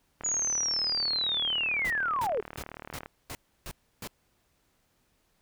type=click train; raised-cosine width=0.5 ms; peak=-25 dBFS; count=109; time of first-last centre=0.21-3.06 s; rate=37.9 Hz
type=linear sweep; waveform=sine; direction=down; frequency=6900 to 377.7 Hz; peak=-26 dBFS; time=0.24-2.41 s; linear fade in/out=10 ms
type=noise bursts; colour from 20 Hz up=pink; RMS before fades=-39 dBFS; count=7; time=1.85-4.074 s; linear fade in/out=0 ms; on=52 ms; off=310 ms
effects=pink hiss -71 dBFS RMS until 5.41 s